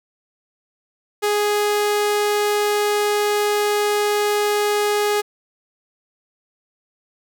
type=tone; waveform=sawtooth; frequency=415.3 Hz; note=G#4; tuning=in tune; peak=-13 dBFS; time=1.22-5.22 s; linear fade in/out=20 ms; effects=none